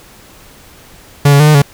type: tone with pitch steps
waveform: 45% pulse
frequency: 143 / 141.4 / 150 / 152 / 142 Hz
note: D3 / C#3 / D3 / D#3 / C#3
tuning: -46 / +35 / +37 / -40 / +42 cents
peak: -4 dBFS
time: 1.25-1.62 s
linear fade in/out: 5 ms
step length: 74 ms
effects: pink hiss -40 dBFS RMS until 1.73 s